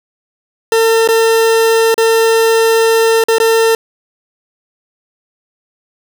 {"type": "tone with dropouts", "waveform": "40% pulse", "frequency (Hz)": 451.9, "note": "A4", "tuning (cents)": 46, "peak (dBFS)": -7, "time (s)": [0.72, 3.75], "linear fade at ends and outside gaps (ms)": 2, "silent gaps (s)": [[1.076, 1.087], [1.943, 1.979], [3.239, 3.284], [3.384, 3.4]], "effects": ["8-bit"]}